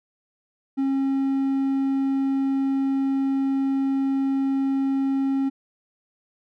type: tone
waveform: triangle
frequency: 271 Hz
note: C#4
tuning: 39 cents flat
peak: -18 dBFS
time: 0.77-5.5 s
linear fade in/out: 20 ms
effects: none